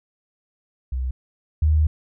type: tone pair in turn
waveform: sine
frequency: 63.9 / 77.09 Hz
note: C2 / D#2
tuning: -40 / -15 cents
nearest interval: minor third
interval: 325 cents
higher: second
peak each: -22 / -14 dBFS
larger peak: second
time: 0.92-1.11 / 1.62-1.87 s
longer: second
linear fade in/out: 5 ms
effects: none